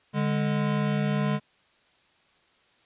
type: tone pair together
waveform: square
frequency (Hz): 146.83 / 205.9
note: D3 / G#3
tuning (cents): 0 / -15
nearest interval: tritone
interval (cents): 585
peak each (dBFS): -27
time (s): 0.13-1.4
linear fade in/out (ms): 50
effects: white hiss -63 dBFS RMS until 2.85 s + resampled to 8000 Hz